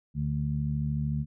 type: harmonic tone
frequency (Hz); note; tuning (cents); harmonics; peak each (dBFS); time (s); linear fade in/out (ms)
73.42; D2; 0; 1 / 2 / 3; -34 / -28 / -34; 0.14-1.26; 50
effects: none